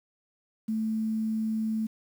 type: tone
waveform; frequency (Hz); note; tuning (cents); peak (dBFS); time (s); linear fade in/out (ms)
sine; 220; A3; 0; -26; 0.68-1.87; 10
effects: 9-bit